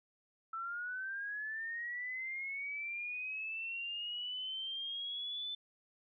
sine linear sweep, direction up, 1318.5 to 3528 Hz, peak -38 dBFS, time 0.53-5.55 s, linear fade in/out 5 ms, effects none

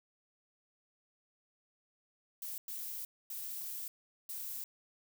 violet noise bursts at uneven times, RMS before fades -42 dBFS, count 4, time 2.42-2.58 / 2.68-3.05 / 3.3-3.88 / 4.29-4.64 s, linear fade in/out 2 ms, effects none

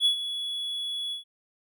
triangle tone with ADSR envelope, 3386 Hz, G#7, 33 cents sharp, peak -16 dBFS, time 0-1.24 s, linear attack 54 ms, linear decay 100 ms, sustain -12 dB, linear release 120 ms, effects none

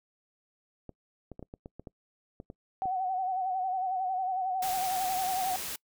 clicks, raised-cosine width 2 ms, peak -29 dBFS, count 11, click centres 0.893 / 1.317 / 1.394 / 1.427 / 1.539 / 1.659 / 1.796 / 1.872 / 2.401 / 2.501 / 2.856 s
sine tone with vibrato, 749 Hz, F#5, 21 cents sharp, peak -28 dBFS, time 2.82-5.56 s, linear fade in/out 0 ms, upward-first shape sine, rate 11 Hz, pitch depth 54 cents each way
white noise, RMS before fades -37 dBFS, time 4.62-5.76 s, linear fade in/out 5 ms
effects noise-tail reverb RT60 0.1 s tail -25 dB re dry

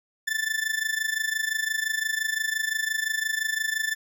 40% pulse tone with amplitude modulation, 1760 Hz, A6, in tune, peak -21 dBFS, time 0.27-3.95 s, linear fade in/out 10 ms, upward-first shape sine, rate 25.8 Hz, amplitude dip 80%, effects none

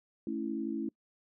sine chord, A major, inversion none, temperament equal, 220 / 277.2 / 329.6 Hz, A3 / C#4 / E4, 0 / 0 / 0 cents, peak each -37 / -37 / -36 dBFS, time 0.27-0.89 s, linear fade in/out 2 ms, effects noise-tail reverb RT60 0.1 s tail -25 dB re dry

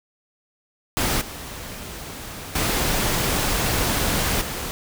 pink noise with level steps, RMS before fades -22 / -35 / -22 / -29 dBFS, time 0.97-4.71 s, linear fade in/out 0 ms, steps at 1.21 / 2.55 / 4.41 s, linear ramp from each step 5 ms, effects none

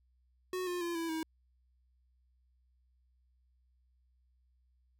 square tone with pitch steps, 367.7 / 355.2 / 343.1 / 331.4 / 320.1 Hz, F#4 / F4 / F4 / E4 / D#4, -11 / +29 / -31 / +9 / +49 cents, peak -35 dBFS, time 0.53-1.23 s, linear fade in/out 2 ms, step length 140 ms, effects added 62 Hz sine -68 dBFS peak until 4.99 s

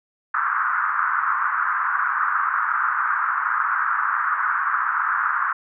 white band-pass noise, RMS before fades -22 dBFS, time 0.34-5.53 s, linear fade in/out 5 ms, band 1100 to 1500 Hz, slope 48 dB/octave, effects none

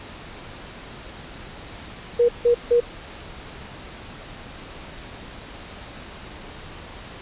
sine tone bursts, 477.8 Hz, A#4, 43 cents sharp, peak -13 dBFS, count 3, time 2.19-2.804 s, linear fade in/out 10 ms, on 98 ms, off 160 ms, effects pink hiss -39 dBFS RMS until 7.21 s + resampled to 8000 Hz

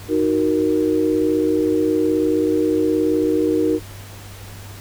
sine chord, D# minor, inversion none, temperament equal, 311.1 / 370 / 466.2 Hz, D#4 / F#4 / A#4, 0 / 0 / 0 cents, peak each -18 / -21 / -20 dBFS, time 0.08-3.8 s, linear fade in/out 50 ms, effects added 99 Hz sine -36 dBFS peak until 4.8 s + pink hiss -40 dBFS RMS until 4.8 s

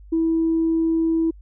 sine tone, 326.6 Hz, E4, 16 cents flat, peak -16 dBFS, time 0.12-1.31 s, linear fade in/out 10 ms, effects tanh soft clip ceiling -12 dBFS + added 50 Hz sine -41 dBFS peak until 1.41 s

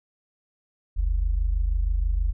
sine tone pair together, 44.73 / 71 Hz, F1 / C#2, +42 / +42 cents, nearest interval minor sixth, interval 800 cents, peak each -21 / -28 dBFS, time 0.96-2.33 s, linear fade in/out 20 ms, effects none

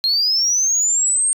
sine linear sweep, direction up, 4162 to 8670 Hz, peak -13 dBFS, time 0.04-1.33 s, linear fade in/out 0 ms, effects tanh soft clip ceiling -11 dBFS

